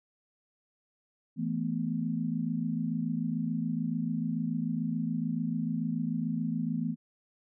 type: chord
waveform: sine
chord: E suspended fourth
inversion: none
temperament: equal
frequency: 164.81 / 220 / 246.9 Hz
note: E3 / A3 / B3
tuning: 0 / 0 / 0 cents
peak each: -33 dBFS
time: 1.36-6.96 s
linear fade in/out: 50 ms
effects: none